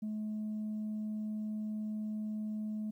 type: tone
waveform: sine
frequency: 214.1 Hz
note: A3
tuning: 47 cents flat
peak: -33 dBFS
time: 0.02-2.91 s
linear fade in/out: 10 ms
effects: tanh soft clip ceiling -33 dBFS + 12-bit